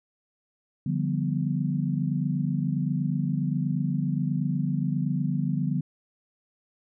sine chord, G dominant seventh, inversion second, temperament equal, 146.83 / 174.61 / 196 / 246.9 Hz, D3 / F3 / G3 / B3, 0 / 0 / 0 / 0 cents, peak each -27 / -29 / -32 / -31 dBFS, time 0.86-5.81 s, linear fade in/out 5 ms, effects none

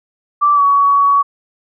sine tone with pitch glide, 1168 to 1126.3 Hz, D6 to C#6, -10 to +27 cents, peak -8 dBFS, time 0.41-1.23 s, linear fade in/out 20 ms, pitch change -63 cents, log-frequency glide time 0.54-0.62 s, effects none

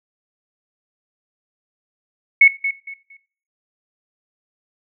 sine tone with echo, 2203 Hz, C#7, 11 cents flat, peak -5 dBFS, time 2.41-2.48 s, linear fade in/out 5 ms, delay 230 ms, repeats 3, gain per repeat -12 dB, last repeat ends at 3.17 s, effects noise-tail reverb RT60 0.4 s tail -17 dB re dry

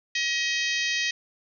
harmonic tone with a mistuned harmonic, 634 Hz, D#5, 32 cents sharp, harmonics 3 / 4 / 5 / 6 / 7 / 8 / 9 / 10, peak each -28 / -30 / -32 / -34 / -35 / -36 / -37 / -38 dBFS, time 0.15-1.11 s, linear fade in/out 5 ms, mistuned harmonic 8, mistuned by -32 cents, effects none

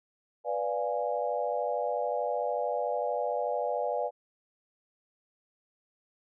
sine chord, B diminished seventh, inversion none, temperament equal, 493.9 / 587.3 / 698.5 / 830.6 Hz, B4 / D5 / F5 / Ab5, 0 / 0 / 0 / 0 cents, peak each -33 / -32 / -34 / -35 dBFS, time 0.44-4.11 s, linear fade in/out 50 ms, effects none

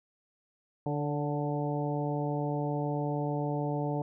harmonic tone with a mistuned harmonic, 146.83 Hz, D3, in tune, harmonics 1 / 2 / 3 / 4 / 5 / 6, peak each -32 / -35 / -37 / -38 / -39 / -40 dBFS, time 0.86-4.02 s, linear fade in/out 2 ms, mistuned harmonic 4, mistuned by -27 cents, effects none

